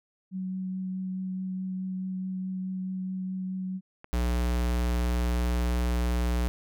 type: tone with vibrato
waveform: sine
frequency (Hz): 186.9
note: F#3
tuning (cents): +18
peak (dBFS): -30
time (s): 0.31-3.81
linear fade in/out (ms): 50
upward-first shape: triangle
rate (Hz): 4.7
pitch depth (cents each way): 11
type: click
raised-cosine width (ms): 0.5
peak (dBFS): -29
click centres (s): 4.044
type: tone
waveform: square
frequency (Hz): 60.2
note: B1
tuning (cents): -44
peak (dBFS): -25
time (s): 4.13-6.48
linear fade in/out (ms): 0
effects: none